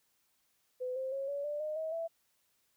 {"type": "tone with pitch steps", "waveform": "sine", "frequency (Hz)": [505, 524.9, 545.6, 567.2, 589.6, 612.8, 637, 662.1], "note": ["B4", "C5", "C#5", "C#5", "D5", "D#5", "D#5", "E5"], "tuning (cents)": [39, 5, -28, 40, 7, -27, 41, 7], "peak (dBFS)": -34, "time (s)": [0.8, 2.08], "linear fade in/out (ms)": 20, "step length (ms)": 160, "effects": ["white hiss -75 dBFS RMS until 2.76 s"]}